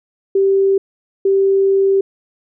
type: tone pair in turn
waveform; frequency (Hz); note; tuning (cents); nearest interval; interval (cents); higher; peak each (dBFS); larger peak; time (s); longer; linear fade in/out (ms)
sine; 390 / 390; G4 / G4; -9 / -9; unison; 0; neither; -10; neither; 0.35-0.78 / 1.25-2.01; second; 5
effects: none